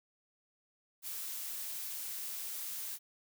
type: noise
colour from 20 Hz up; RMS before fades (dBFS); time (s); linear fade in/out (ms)
blue; -41; 1.02-2.99; 50
effects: none

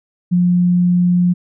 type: tone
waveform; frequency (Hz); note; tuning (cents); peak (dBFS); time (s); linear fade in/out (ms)
sine; 177.5; F3; +28; -10; 0.31-1.34; 20
effects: none

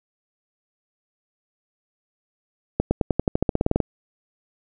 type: accelerating click train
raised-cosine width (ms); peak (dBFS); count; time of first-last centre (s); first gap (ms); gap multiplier
2; -5; 15; 2.8-3.803; 110; 0.93
effects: none

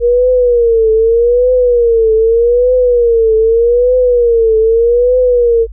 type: tone with vibrato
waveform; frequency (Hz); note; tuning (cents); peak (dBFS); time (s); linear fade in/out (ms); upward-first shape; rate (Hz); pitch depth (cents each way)
sine; 471.5; A#4; +20; -6; 0-5.67; 50; triangle; 0.82; 130
effects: added 50 Hz sine -25 dBFS peak until 5.72 s

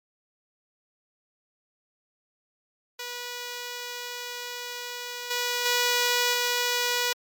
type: tone with level steps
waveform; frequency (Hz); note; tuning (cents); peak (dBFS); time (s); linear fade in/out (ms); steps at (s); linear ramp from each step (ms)
5% pulse; 487.4; B4; -23; -22 / -14 / -10 / -12; 2.99-7.13; 5; 5.3 / 5.65 / 6.33; 10
effects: MP3 96 kbps

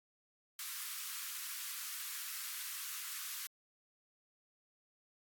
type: high-pass noise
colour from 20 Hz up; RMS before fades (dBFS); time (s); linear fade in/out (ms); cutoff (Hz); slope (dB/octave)
white; -43; 0.59-3.47; 2; 1100; 48
effects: AAC 64 kbps

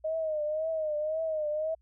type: tone with vibrato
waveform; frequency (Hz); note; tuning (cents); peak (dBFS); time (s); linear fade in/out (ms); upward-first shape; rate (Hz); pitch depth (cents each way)
sine; 622.3; D#5; 0; -28; 0.04-1.75; 10; triangle; 1.9; 82
effects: added 60 Hz sine -62 dBFS peak until 1.81 s

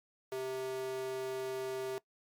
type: tone with high-pass filter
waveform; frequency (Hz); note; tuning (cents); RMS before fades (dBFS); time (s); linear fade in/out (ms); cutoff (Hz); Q
square; 130.81; C3; 0; -38; 0.32-1.98; 0; 450; 4.5
effects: noise-tail reverb RT60 0.1 s tail -21 dB re dry + MP3 96 kbps

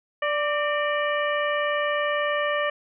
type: harmonic tone with a mistuned harmonic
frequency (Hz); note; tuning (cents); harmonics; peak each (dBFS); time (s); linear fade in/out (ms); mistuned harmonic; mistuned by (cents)
587.3; D5; 0; 1 / 2 / 3 / 4 / 5; -25 / -28 / -28 / -34 / -35; 0.22-2.7; 5; 3; +51
effects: none

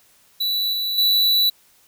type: tone with level steps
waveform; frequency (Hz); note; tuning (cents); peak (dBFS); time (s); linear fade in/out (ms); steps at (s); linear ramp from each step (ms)
square; 3951; B7; 0; -20 / -22 / -15; 0.4-1.5; 10; 0.73 / 0.98; 2
effects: white hiss -56 dBFS RMS until 1.87 s

